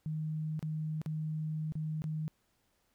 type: tone with dropouts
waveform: sine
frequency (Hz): 155.56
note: D#3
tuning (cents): 0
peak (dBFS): -33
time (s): 0.06-2.28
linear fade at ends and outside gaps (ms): 0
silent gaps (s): 0.593-0.627 / 1.016-1.061 / 1.722-1.754 / 2.02-2.041
effects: pink hiss -75 dBFS RMS until 2.94 s